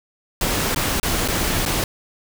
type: noise with dropouts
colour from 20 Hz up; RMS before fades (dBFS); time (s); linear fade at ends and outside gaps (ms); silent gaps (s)
pink; -21; 0.41-1.84; 2; 0.747-0.76 / 0.999-1.03 / 1.278-1.284 / 1.653-1.66
effects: none